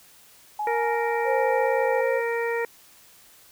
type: tone with tremolo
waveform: sine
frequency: 843 Hz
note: G#5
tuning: 26 cents sharp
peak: -25 dBFS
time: 0.59-2.01 s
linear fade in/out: 5 ms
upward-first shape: square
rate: 1.4 Hz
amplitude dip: 25%
type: harmonic tone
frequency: 466.2 Hz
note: A#4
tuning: in tune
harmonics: 1 / 2 / 3 / 4 / 5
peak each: -25 / -32 / -38 / -31 / -36 dBFS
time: 0.67-2.65 s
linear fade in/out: 2 ms
type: tone with vibrato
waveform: sine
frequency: 523.3 Hz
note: C5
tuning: in tune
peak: -23 dBFS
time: 1.24-2.22 s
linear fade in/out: 50 ms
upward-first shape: square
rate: 2.5 Hz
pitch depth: 11 cents each way
effects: white hiss -53 dBFS RMS until 3.51 s